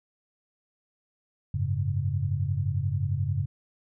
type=chord; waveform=sine; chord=F# suspended second; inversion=none; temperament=equal; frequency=92.5 / 103.83 / 138.59 Hz; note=F#2 / G#2 / C#3; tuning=0 / 0 / 0 cents; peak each=-29 dBFS; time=1.54-3.46 s; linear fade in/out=5 ms; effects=none